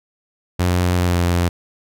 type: tone with pitch glide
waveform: sawtooth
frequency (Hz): 89.3 to 87.26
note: F2 to F2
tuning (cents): +39 to -1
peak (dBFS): -11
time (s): 0.59-1.49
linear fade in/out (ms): 10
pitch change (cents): -40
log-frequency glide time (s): 1.02-1.17
effects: none